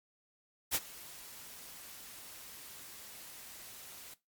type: noise with ADSR envelope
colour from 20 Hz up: white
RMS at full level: -29 dBFS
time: 0.71-4.14 s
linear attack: 37 ms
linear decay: 45 ms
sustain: -21 dB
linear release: 4 ms
effects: noise-tail reverb RT60 0.2 s tail -17 dB re dry + MP3 96 kbps